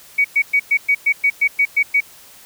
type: tone bursts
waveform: sine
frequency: 2251 Hz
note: C#7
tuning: 26 cents sharp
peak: -11 dBFS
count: 11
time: 0.18-2.006 s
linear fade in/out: 10 ms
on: 66 ms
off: 110 ms
effects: white hiss -44 dBFS RMS until 2.45 s